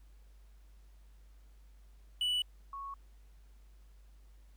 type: tone pair in turn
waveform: triangle / sine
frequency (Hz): 2960 / 1105.8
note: F#7 / C#6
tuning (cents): 0 / -5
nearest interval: octave + perfect fourth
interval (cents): 1705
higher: first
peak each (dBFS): -28 / -40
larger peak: first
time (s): 2.21-2.42 / 2.73-2.94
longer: neither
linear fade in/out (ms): 2
effects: added 50 Hz sine -55 dBFS peak until 4.56 s + pink hiss -72 dBFS RMS until 4.56 s